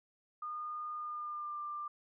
sine tone with pitch glide, 1220 to 1188.7 Hz, D#6 to D6, -34 to +21 cents, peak -38 dBFS, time 0.42-1.88 s, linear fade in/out 5 ms, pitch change -45 cents, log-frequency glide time 0.95-1.6 s, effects none

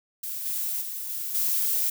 violet noise with level steps, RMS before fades -33 / -29 / -34 / -32 / -25 dBFS, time 0.23-1.9 s, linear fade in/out 5 ms, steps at 0.45 / 0.81 / 1.09 / 1.34 s, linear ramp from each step 10 ms, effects none

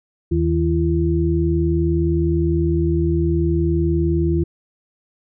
sine tone cluster, 79.6 / 159.2 / 338.9 Hz, D#2 / D#3 / E4, +40 / +40 / +48 cents, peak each -19 / -21 / -19 dBFS, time 0.31-4.44 s, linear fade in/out 10 ms, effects none

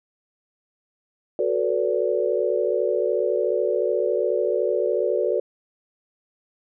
sine chord, B minor seventh, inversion second, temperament equal with one note detuned, 370 / 440 / 493.9 / 576.6 Hz, F#4 / A4 / B4 / D5, 0 / 0 / 0 / -32 cents, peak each -25 dBFS, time 1.39-5.4 s, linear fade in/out 2 ms, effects none

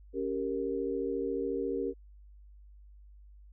sine chord, G diminished, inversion second, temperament equal, 277.2 / 392 / 466.2 Hz, Db4 / G4 / Bb4, 0 / 0 / 0 cents, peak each -36 / -34 / -34 dBFS, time 0.13-1.94 s, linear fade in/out 50 ms, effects added 50 Hz sine -51 dBFS peak until 3.52 s

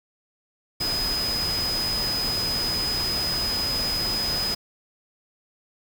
sine tone in noise, 5010 Hz, D#8, 11 cents sharp, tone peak -24 dBFS, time 0.8-4.55 s, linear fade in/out 10 ms, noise pink, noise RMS -31 dBFS, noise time 0.8-4.55 s, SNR +4 dB, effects none

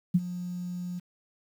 sine tone with ADSR envelope, 178.1 Hz, F3, 34 cents sharp, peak -16 dBFS, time 0.14-1 s, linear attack 12 ms, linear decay 40 ms, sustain -16 dB, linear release 17 ms, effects 9-bit

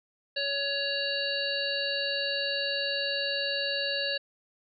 harmonic tone, 560 Hz, C#5, 18 cents sharp, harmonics 1 / 3 / 5 / 7 / 8, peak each -34 / -34 / -34 / -34 / -34 dBFS, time 0.36-4.18 s, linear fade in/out 10 ms, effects none

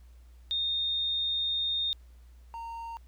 sine / triangle tone pair in turn, 3670 / 921.5 Hz, A#7 / A#5, -28 / -20 cents, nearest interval 2 octaves, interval 2392 cents, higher first, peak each -27 / -35 dBFS, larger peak first, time 0.51-1.93 / 2.54-2.97 s, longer first, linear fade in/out 0 ms, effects added 60 Hz sine -50 dBFS peak until 3.07 s + pink hiss -68 dBFS RMS until 3.07 s

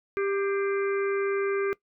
harmonic tone with a mistuned harmonic, 395.9 Hz, G4, 17 cents sharp, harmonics 1 / 3 / 4 / 5 / 6, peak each -25 / -35 / -37 / -39 / -41 dBFS, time 0.17-1.73 s, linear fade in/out 0 ms, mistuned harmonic 5, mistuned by +77 cents, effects noise-tail reverb RT60 0.1 s tail -20 dB re dry

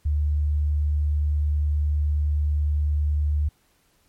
sine tone, 74.2 Hz, D2, 18 cents sharp, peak -19 dBFS, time 0.05-3.49 s, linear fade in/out 10 ms, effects pink hiss -64 dBFS RMS until 4.08 s + MP3 64 kbps

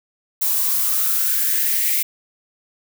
violet noise with high-pass filter sweep, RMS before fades -19 dBFS, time 0.41-2.03 s, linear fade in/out 10 ms, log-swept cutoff 900 to 2200 Hz, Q 5.9, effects none

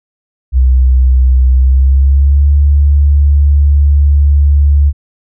sine tone with pitch glide, 64 to 71.84 Hz, C2 to D2, -38 to -38 cents, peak -4 dBFS, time 0.52-4.93 s, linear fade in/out 50 ms, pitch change +200 cents, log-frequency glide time 1.52-2.49 s, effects none

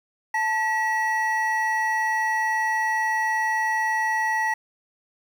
triangle tone pair together, 880 / 1923.7 Hz, A5 / B6, 0 / -46 cents, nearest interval octave + major second, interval 1354 cents, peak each -22 dBFS, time 0.34-4.54 s, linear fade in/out 5 ms, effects 8-bit

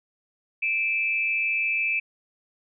sine tone pair together, 2354 / 2600 Hz, D7 / E7, +3 / -24 cents, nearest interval major second, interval 173 cents, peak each -25 dBFS, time 0.62-2 s, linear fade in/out 10 ms, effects none

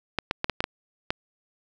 clicks, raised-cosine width 0.3 ms, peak -8 dBFS, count 7, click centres 0.187 / 0.311 / 0.444 / 0.497 / 0.605 / 0.641 / 1.105 s, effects none

